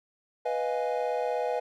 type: chord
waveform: triangle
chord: F half-diminished seventh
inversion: second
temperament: equal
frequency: 493.9 / 622.3 / 698.5 / 830.6 Hz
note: Cb5 / Eb5 / F5 / Ab5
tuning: 0 / 0 / 0 / 0 cents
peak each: -28 / -31 / -32 / -32 dBFS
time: 0.45-1.6 s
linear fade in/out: 10 ms
effects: none